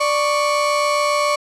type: tone pair together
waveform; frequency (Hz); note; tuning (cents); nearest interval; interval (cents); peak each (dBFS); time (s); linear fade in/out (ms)
35% pulse; 589 / 1110.8; D5 / C#6; +5 / +3; major seventh; 1098; -17; 0-1.36; 10
effects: low-pass 9000 Hz 12 dB/octave